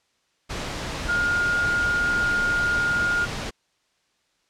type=tone in noise; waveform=sine; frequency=1420 Hz; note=F6; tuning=28 cents sharp; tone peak=-20 dBFS; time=1.08-3.26 s; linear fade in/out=20 ms; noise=pink; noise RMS=-30 dBFS; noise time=0.49-3.51 s; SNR=+7 dB; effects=white hiss -68 dBFS RMS until 4.49 s + low-pass 6000 Hz 12 dB/octave